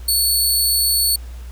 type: tone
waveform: 15% pulse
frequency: 4433 Hz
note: C#8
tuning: 1 cent flat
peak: -8 dBFS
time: 0.08-1.16 s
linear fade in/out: 5 ms
effects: added 60 Hz sine -30 dBFS peak until 1.51 s + pink hiss -47 dBFS RMS until 1.51 s